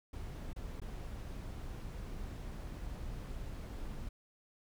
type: noise with dropouts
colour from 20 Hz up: brown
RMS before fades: -43 dBFS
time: 0.13-4.09 s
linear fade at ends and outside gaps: 5 ms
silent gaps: 0.532-0.561 / 0.801-0.816 s
effects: none